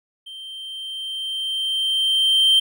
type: tone with level ramp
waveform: triangle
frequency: 3136 Hz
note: G7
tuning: in tune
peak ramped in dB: -33 to -10 dBFS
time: 0.26-2.6 s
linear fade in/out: 10 ms
effects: none